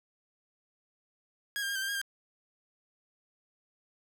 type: tone with pitch steps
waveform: sawtooth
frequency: 1648 / 1597 / 1617 / 1552 / 1585 / 1630 / 1592 Hz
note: G#6 / G6 / G#6 / G6 / G6 / G#6 / G6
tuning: -14 / +32 / -47 / -18 / +19 / -33 / +26 cents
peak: -28 dBFS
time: 1.56-2.015 s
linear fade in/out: 0 ms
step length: 65 ms
effects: 10-bit